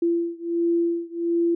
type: beating tone pair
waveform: sine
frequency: 339 / 340.4 Hz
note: E4 / F4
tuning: +49 / -44 cents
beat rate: 1.4 Hz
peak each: -23 / -24 dBFS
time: 0.02-1.55 s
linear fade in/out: 5 ms
effects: none

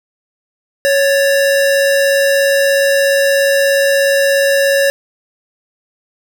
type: tone pair together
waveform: square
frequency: 554.4 / 1760.1 Hz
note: C#5 / A6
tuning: 0 / 0 cents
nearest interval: octave + minor sixth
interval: 2000 cents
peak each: -11 / -18 dBFS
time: 0.85-4.9 s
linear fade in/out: 0 ms
effects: none

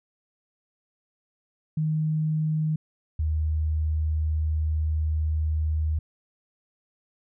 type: tone pair in turn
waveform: sine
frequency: 155.56 / 77.78 Hz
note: D#3 / D#2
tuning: 0 / 0 cents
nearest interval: octave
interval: 1200 cents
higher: first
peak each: -22 dBFS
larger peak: neither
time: 1.77-2.76 / 3.19-5.99 s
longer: second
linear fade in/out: 5 ms
effects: none

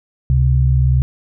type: tone pair together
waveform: sine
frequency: 68.87 / 130 Hz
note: C#2 / C3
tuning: -11 / -11 cents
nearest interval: major seventh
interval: 1100 cents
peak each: -13 dBFS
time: 0.3-1.02 s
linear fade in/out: 0 ms
effects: none

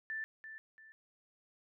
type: tone with echo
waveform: sine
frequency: 1766 Hz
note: A6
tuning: 6 cents sharp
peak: -37 dBFS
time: 0.1-0.24 s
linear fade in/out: 0 ms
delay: 340 ms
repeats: 2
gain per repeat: -9 dB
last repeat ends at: 0.92 s
effects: none

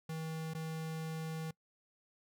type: tone with dropouts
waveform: square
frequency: 160 Hz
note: D#3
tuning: 49 cents sharp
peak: -39 dBFS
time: 0.09-1.51 s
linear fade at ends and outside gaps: 5 ms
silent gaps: 0.537-0.548 s
effects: noise-tail reverb RT60 0.1 s tail -23 dB re dry

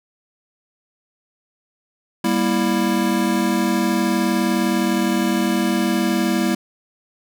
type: chord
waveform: square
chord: E diminished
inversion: first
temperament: just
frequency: 197.78 / 237.3 / 329.6 Hz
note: G3 / Bb3 / E4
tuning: +16 / +31 / 0 cents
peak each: -22 dBFS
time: 2.24-6.55 s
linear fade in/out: 5 ms
effects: none

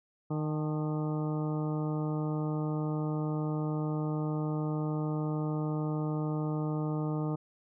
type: harmonic tone with a mistuned harmonic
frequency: 153.3 Hz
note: D#3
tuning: 25 cents flat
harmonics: 1 / 2 / 3 / 4 / 5 / 6 / 7 / 8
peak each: -31 / -35 / -40 / -44 / -46 / -47 / -50 / -47 dBFS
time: 0.3-7.36 s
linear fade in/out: 10 ms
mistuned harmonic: 6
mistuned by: -59 cents
effects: none

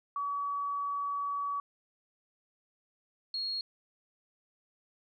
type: tone pair in turn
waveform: sine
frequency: 1137 / 4293 Hz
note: C#6 / C8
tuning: +44 / +44 cents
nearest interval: octave + major seventh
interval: 2300 cents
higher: second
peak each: -31 / -32 dBFS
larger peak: first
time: 0.16-1.6 / 3.34-3.61 s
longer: first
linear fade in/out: 2 ms
effects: none

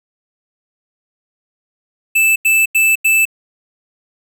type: tone bursts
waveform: square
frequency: 2637 Hz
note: E7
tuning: in tune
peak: -10 dBFS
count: 4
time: 2.15-3.254 s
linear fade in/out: 10 ms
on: 210 ms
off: 88 ms
effects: none

